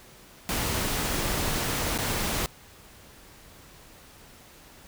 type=noise with dropouts; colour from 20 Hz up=pink; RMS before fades=-28 dBFS; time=0.49-2.46 s; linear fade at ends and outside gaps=0 ms; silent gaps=1.977-1.987 s; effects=pink hiss -51 dBFS RMS until 4.87 s